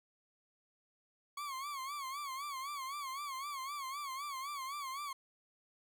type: tone with vibrato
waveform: 40% pulse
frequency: 1108.7 Hz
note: C#6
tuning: in tune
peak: -39 dBFS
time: 1.37-5.13 s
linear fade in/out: 5 ms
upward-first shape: sine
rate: 3.9 Hz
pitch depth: 110 cents each way
effects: 11-bit